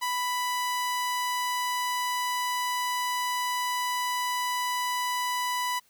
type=tone; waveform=sawtooth; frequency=990 Hz; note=B5; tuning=4 cents sharp; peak=-23 dBFS; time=0.01-5.8 s; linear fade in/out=20 ms; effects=white hiss -64 dBFS RMS until 5.89 s